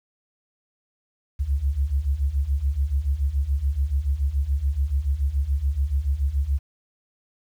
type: beating tone pair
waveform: sine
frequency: 65.41 / 72.41 Hz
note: C2 / D2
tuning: 0 / -24 cents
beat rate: 7 Hz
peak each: -25 / -22 dBFS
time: 1.39-6.59 s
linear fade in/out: 20 ms
effects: 9-bit